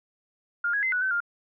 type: tone with pitch steps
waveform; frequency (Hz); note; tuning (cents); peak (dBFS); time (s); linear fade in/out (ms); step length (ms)
sine; 1411 / 1659 / 2062 / 1475 / 1530 / 1404; F6 / G#6 / C7 / F#6 / G6 / F6; +17 / -2 / -26 / -6 / -42 / +9; -23; 0.64-1.204; 5; 94
effects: none